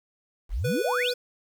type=exponential sweep; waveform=sine; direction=up; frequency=33.31 to 5480 Hz; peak=-25 dBFS; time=0.49-1.14 s; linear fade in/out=50 ms
type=tone; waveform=square; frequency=492.3 Hz; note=B4; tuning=6 cents flat; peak=-27 dBFS; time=0.64-1.14 s; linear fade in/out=10 ms
effects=9-bit